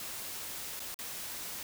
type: noise with dropouts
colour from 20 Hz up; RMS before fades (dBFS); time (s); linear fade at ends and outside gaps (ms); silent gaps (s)
white; -41; 0-1.63; 2; 0.795-0.801 / 0.944-0.989
effects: none